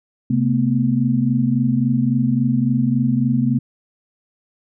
sine tone cluster, 132 / 224.3 / 247.9 Hz, C3 / A3 / B3, +16 / +34 / +7 cents, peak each -19 dBFS, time 0.3-3.59 s, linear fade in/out 5 ms, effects none

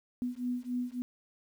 sine beating tone pair, 245.3 / 248.9 Hz, B3 / B3, -12 / +14 cents, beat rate 3.6 Hz, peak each -35 / -35 dBFS, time 0.22-1.02 s, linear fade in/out 0 ms, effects 10-bit

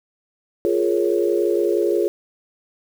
sine chord, Bb minor seventh, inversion second, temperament equal, 349.2 / 415.3 / 466.2 / 554.4 Hz, F4 / Ab4 / Bb4 / Db5, 0 / 0 / 0 / 0 cents, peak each -20 / -20 / -25 / -25 dBFS, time 0.65-2.08 s, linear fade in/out 0 ms, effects 7-bit

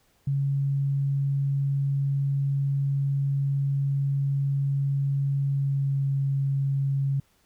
sine tone with pitch glide, 138.9 to 137.7 Hz, C#3 to C#3, +4 to -11 cents, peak -22 dBFS, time 0.27-7.2 s, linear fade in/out 5 ms, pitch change -15 cents, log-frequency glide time 5.48-6.07 s, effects pink hiss -65 dBFS RMS until 7.45 s

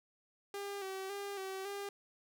sawtooth tone with vibrato, 392 Hz, G4, in tune, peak -36 dBFS, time 0.54-1.89 s, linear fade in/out 2 ms, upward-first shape square, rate 1.8 Hz, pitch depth 41 cents each way, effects none

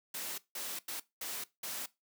white noise bursts at uneven times, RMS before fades -40 dBFS, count 5, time 0.14-0.38 / 0.55-0.79 / 0.88-1 / 1.21-1.44 / 1.63-1.86 s, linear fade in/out 5 ms, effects noise-tail reverb RT60 0.2 s tail -19 dB re dry + high-pass 200 Hz 12 dB/octave

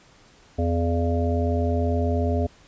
harmonic tone with a mistuned harmonic, 84.3 Hz, E2, 39 cents sharp, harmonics 1 / 3 / 5 / 7 / 8, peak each -22 / -27 / -29 / -30 / -31 dBFS, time 0.58-2.47 s, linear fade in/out 10 ms, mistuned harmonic 8, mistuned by +37 cents, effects pink hiss -54 dBFS RMS until 2.67 s + resampled to 16000 Hz

